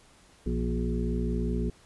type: harmonic tone with a mistuned harmonic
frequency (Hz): 59.8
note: A#1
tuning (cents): +45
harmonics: 1 / 2 / 3 / 4 / 6 / 7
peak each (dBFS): -29 / -38 / -33 / -33 / -37 / -37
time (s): 0.46-1.7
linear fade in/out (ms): 5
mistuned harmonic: 3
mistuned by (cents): -54
effects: pink hiss -58 dBFS RMS until 1.85 s + resampled to 24000 Hz